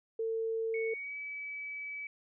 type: tone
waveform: sine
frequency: 450 Hz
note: A4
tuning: 39 cents sharp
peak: -31 dBFS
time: 0.19-0.94 s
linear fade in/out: 5 ms
type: tone with pitch glide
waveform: sine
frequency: 2217 to 2291 Hz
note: C#7 to D7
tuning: 0 to -44 cents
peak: -38 dBFS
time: 0.74-2.07 s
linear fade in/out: 2 ms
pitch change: +56 cents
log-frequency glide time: 0.88-1.17 s
effects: none